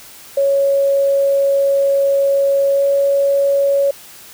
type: tone with pitch glide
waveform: sine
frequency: 554.4 to 557.9 Hz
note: C#5 to C#5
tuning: 0 to +11 cents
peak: -11 dBFS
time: 0.37-3.91 s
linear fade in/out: 5 ms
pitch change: +11 cents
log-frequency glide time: 2.72-2.84 s
effects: white hiss -39 dBFS RMS until 4.33 s